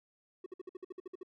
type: tone bursts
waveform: triangle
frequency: 370 Hz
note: F#4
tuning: in tune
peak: -39 dBFS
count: 11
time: 0.44-1.232 s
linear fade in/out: 5 ms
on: 22 ms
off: 55 ms
effects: none